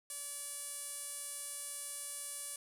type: tone with band-pass filter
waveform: sawtooth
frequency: 574 Hz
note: D5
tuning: 40 cents flat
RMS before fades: -44 dBFS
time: 0.1-2.56 s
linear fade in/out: 2 ms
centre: 9600 Hz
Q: 3.8
effects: none